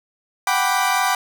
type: chord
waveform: 30% pulse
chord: G major seventh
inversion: third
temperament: equal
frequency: 740 / 784 / 987.8 / 1174.7 Hz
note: F#5 / G5 / B5 / D6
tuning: 0 / 0 / 0 / 0 cents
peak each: -20 dBFS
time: 0.47-1.15 s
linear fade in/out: 2 ms
effects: none